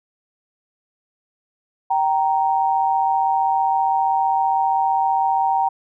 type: tone pair together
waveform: sine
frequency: 777 / 932.3 Hz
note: G5 / A#5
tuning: -16 / 0 cents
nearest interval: minor third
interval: 316 cents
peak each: -18 / -19 dBFS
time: 1.9-5.69 s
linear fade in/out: 10 ms
effects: none